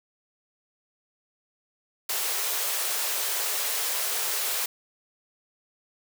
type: high-pass noise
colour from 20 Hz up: white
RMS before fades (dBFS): -28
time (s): 2.09-4.66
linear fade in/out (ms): 5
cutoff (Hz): 370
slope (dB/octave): 96
effects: none